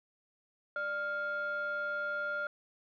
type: tone pair together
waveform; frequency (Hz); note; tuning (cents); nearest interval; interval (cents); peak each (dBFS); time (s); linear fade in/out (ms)
sine; 592 / 1400.3; D5 / F6; +14 / +4; octave + minor third; 1490; -37 / -32; 0.76-2.47; 2
effects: tanh soft clip ceiling -29 dBFS